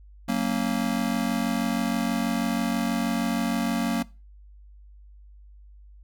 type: chord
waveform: square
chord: F# major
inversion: none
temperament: just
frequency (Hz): 185 / 231.2 / 277.5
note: F#3 / A#3 / C#4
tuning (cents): 0 / -14 / +2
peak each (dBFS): -30 / -26 / -31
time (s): 0.28-4.03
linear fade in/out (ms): 10
effects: noise-tail reverb RT60 0.3 s tail -21 dB re dry + added 50 Hz sine -46 dBFS peak until 6.03 s